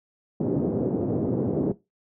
white band-pass noise, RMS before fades -25 dBFS, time 0.4-1.72 s, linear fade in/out 5 ms, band 110 to 440 Hz, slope 24 dB/octave, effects noise-tail reverb RT60 0.2 s tail -17 dB re dry

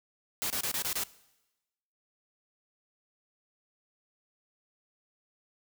white noise bursts, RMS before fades -32 dBFS, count 6, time 0.42-1.036 s, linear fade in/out 0 ms, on 81 ms, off 26 ms, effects noise-tail reverb RT60 1.0 s tail -20 dB re dry

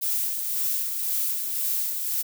violet noise with tremolo, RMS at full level -25 dBFS, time 0.01-2.23 s, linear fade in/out 20 ms, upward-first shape sine, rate 1.9 Hz, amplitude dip 40%, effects none

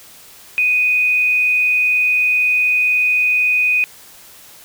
sine tone with frequency modulation, 2489 Hz, D#7, in tune, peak -12 dBFS, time 0.58-3.84 s, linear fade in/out 0 ms, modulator 99.9 Hz, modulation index 0.24, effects white hiss -42 dBFS RMS until 4.64 s

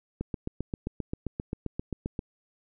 click train, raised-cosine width 3 ms, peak -18 dBFS, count 16, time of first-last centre 0.21-2.192 s, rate 7.57 Hz, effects none

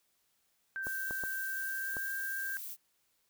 sine tone with pitch glide, 1564 to 1584.9 Hz, G6 to G6, -4 to +19 cents, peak -35 dBFS, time 0.76-2.57 s, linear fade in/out 0 ms, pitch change +23 cents, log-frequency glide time 1.49-2.04 s
violet noise, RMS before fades -43 dBFS, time 0.82-2.77 s, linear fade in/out 50 ms
clicks, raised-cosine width 1 ms, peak -28 dBFS, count 4, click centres 0.869 / 1.109 / 1.237 / 1.968 s
effects white hiss -75 dBFS RMS until 3.29 s

